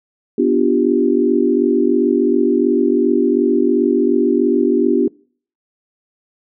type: chord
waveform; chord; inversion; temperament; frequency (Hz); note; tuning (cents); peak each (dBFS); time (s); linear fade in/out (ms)
sine; G dominant seventh; first; equal; 246.9 / 293.7 / 349.2 / 392; B3 / D4 / F4 / G4; 0 / 0 / 0 / 0; -17; 0.38-5.08; 5
effects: noise-tail reverb RT60 0.5 s tail -25 dB re dry